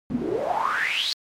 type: noise with band-pass filter sweep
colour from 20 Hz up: pink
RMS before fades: -25 dBFS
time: 0.1-1.13 s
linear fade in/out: 0 ms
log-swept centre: 210 to 4500 Hz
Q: 9.2
effects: MP3 96 kbps